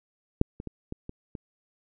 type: clicks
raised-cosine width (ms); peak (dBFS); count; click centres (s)
3; -6 / -24 / -22 / -21 / -24 / -24; 6; 0.414 / 0.601 / 0.673 / 0.924 / 1.094 / 1.352
effects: none